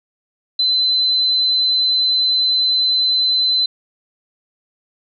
sine tone, 4045 Hz, B7, 41 cents sharp, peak -13 dBFS, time 0.59-3.66 s, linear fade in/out 5 ms, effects none

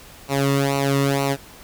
sawtooth tone with flanger, 138.59 Hz, C#3, in tune, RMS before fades -20 dBFS, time 0.28-1.37 s, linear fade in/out 50 ms, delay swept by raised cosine 0.59 to 1.29 ms, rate 2.1 Hz, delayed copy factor -0.85, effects pink hiss -44 dBFS RMS until 1.63 s

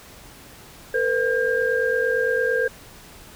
sine tone cluster, 457.2 / 506 / 1605 Hz, A#4 / B4 / G6, -34 / +42 / +40 cents, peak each -23 dBFS, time 0.94-2.68 s, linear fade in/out 5 ms, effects pink hiss -45 dBFS RMS until 3.35 s

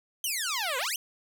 10% pulse exponential two-way sweep, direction down then up, 3200 to 482.7 to 3200 Hz, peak -20 dBFS, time 0.24-0.96 s, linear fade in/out 2 ms, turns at 0.78 s, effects none

